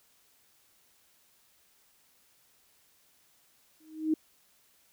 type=tone with exponential growth; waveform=sine; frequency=313.6 Hz; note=D#4; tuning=14 cents sharp; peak=-21 dBFS; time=3.8-4.14 s; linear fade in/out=5 ms; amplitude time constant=73 ms; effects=white hiss -66 dBFS RMS until 4.92 s